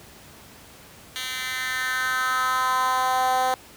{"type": "tone with high-pass filter sweep", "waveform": "10% pulse", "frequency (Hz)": 256.9, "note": "C4", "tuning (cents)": -32, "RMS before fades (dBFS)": -24, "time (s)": [1.16, 3.54], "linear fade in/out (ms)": 0, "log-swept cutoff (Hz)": [2600, 660], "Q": 3.5, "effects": ["pink hiss -47 dBFS RMS until 3.76 s", "high-pass 60 Hz 12 dB/octave"]}